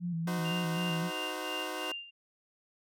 sine tone with vibrato, 170 Hz, F3, 46 cents flat, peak -31 dBFS, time 0-1.11 s, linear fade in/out 50 ms, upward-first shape square, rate 3.9 Hz, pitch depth 50 cents each way
15% pulse chord, C diminished, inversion first, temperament equal with one note detuned, 311.1 / 370 / 514 Hz, Eb4 / Gb4 / C5, 0 / 0 / -31 cents, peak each -34 dBFS, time 0.27-1.92 s, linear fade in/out 5 ms
sine tone with tremolo, 2794 Hz, F7, in tune, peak -35 dBFS, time 0.44-2.11 s, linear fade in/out 20 ms, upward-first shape sine, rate 2.9 Hz, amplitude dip 80%
effects none

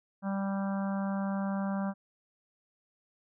harmonic tone, 196 Hz, G3, in tune, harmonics 1 / 3 / 4 / 5 / 6 / 7 / 8, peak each -30 / -40 / -42 / -44 / -46 / -47 / -48 dBFS, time 0.22-1.94 s, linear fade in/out 50 ms, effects none

